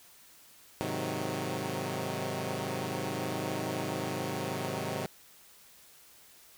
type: chord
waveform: 10% pulse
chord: Ab dominant seventh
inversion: none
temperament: equal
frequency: 103.83 / 130.81 / 155.56 / 185 Hz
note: Ab2 / C3 / Eb3 / Gb3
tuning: 0 / 0 / 0 / 0 cents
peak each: -31 / -29 / -30 / -30 dBFS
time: 0.81-5.06 s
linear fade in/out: 0 ms
effects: white hiss -57 dBFS RMS until 6.57 s